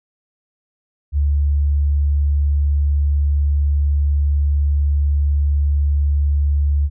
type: tone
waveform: sine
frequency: 72.1 Hz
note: D2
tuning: 31 cents flat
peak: -13 dBFS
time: 1.12-6.9 s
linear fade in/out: 50 ms
effects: none